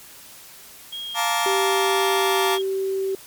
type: tone with vibrato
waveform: sine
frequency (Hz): 3251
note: G#7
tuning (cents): -38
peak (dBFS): -29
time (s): 0.92-2.62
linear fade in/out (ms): 10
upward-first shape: sine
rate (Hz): 3.2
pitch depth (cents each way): 10
type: chord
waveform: sawtooth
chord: Bb major seventh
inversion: second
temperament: just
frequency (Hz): 699.2 / 874.1 / 932.3 / 1165.4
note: F5 / A5 / Bb5 / D6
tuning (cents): +2 / -12 / 0 / -14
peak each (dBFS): -22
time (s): 1.14-2.59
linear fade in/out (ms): 50
type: tone with pitch glide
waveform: sine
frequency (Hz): 389.5 to 385.2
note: G4 to G4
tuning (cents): -11 to -30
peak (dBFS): -21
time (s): 1.46-3.15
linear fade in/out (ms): 2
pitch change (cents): -19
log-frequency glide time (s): 2.16-2.52
effects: white hiss -44 dBFS RMS until 3.26 s + MP3 96 kbps